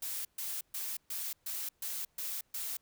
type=noise bursts; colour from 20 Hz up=blue; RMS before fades=-38 dBFS; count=8; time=0.02-2.77 s; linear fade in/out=5 ms; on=230 ms; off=130 ms; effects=pink hiss -74 dBFS RMS until 2.81 s